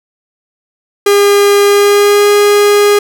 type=tone with pitch glide; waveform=45% pulse; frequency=405 to 411.1 Hz; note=G#4 to G#4; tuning=-43 to -18 cents; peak=-5 dBFS; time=1.06-2.99 s; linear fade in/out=5 ms; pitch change=+25 cents; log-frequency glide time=1.65-2.3 s; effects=none